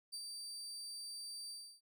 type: tone with ADSR envelope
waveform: 30% pulse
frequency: 4655 Hz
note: D8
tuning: 16 cents flat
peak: -39 dBFS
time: 0.12-1.81 s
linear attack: 20 ms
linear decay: 60 ms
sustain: -3 dB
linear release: 310 ms
effects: none